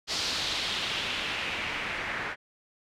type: noise with low-pass filter sweep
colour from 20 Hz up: white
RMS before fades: -32 dBFS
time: 0.07-2.36 s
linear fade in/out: 50 ms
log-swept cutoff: 4700 to 1800 Hz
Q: 2.3
effects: none